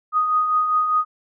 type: tone with tremolo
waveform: sine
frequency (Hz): 1244.5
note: D#6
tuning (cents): 0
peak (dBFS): -14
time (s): 0.12-1.05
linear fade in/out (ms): 50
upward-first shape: triangle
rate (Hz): 5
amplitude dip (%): 50
effects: none